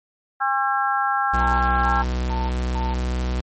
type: harmonic tone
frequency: 270 Hz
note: C#4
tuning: 45 cents flat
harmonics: 3 / 4 / 5 / 6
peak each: -22 / -26 / -23 / -26 dBFS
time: 0.4-2.03 s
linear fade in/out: 20 ms
type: tone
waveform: 45% pulse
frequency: 62.2 Hz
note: B1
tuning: 13 cents sharp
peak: -21 dBFS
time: 1.33-3.41 s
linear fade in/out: 10 ms
type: tone bursts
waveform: sine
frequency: 895 Hz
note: A5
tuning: 29 cents sharp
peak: -27 dBFS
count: 4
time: 1.4-2.94 s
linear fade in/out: 5 ms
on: 190 ms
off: 260 ms
effects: MP3 32 kbps

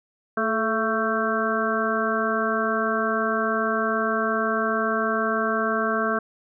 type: harmonic tone with a mistuned harmonic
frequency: 222.8 Hz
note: A3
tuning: 22 cents sharp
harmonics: 1 / 2 / 3 / 5 / 6 / 7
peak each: -28 / -28 / -28 / -28 / -28 / -28 dBFS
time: 0.37-6.19 s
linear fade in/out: 5 ms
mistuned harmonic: 2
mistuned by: -46 cents
effects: none

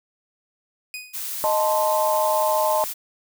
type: tone with exponential decay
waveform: sawtooth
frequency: 2489 Hz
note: D#7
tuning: in tune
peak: -25 dBFS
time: 0.94-1.31 s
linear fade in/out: 1 ms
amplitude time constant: 80 ms
type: noise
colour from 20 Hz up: blue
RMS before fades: -30 dBFS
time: 1.13-2.94 s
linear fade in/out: 20 ms
type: chord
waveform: sine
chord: A diminished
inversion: second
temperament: equal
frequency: 622.3 / 880 / 1046.5 Hz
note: Eb5 / A5 / C6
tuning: 0 / 0 / 0 cents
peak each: -21 / -22 / -26 dBFS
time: 1.44-2.84 s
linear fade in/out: 0 ms
effects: none

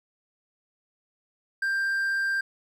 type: tone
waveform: triangle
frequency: 1584 Hz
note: G6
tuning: 18 cents sharp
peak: -22 dBFS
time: 1.62-2.41 s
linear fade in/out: 5 ms
effects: none

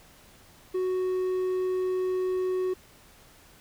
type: tone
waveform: triangle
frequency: 370 Hz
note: F#4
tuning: in tune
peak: -23 dBFS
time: 0.74-2.74 s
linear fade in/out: 10 ms
effects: pink hiss -55 dBFS RMS until 3.6 s

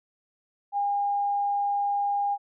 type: tone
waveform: sine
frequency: 810 Hz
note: G#5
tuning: 43 cents flat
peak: -23 dBFS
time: 0.72-2.38 s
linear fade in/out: 50 ms
effects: none

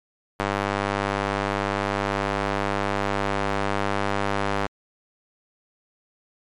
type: tone with band-pass filter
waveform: square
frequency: 49.95 Hz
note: G1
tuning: 33 cents sharp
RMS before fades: -25 dBFS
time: 0.39-4.67 s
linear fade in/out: 10 ms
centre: 1100 Hz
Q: 0.68
effects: MP3 64 kbps

